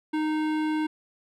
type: tone with hard clipping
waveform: sine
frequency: 309.2 Hz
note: D#4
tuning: 11 cents flat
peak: -26 dBFS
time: 0.13-0.87 s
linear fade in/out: 10 ms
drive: 16 dB
effects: none